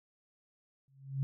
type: tone with exponential growth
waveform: sine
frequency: 135.9 Hz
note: C#3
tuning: 34 cents flat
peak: -27 dBFS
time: 0.88-1.23 s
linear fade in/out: 0 ms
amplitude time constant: 74 ms
effects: none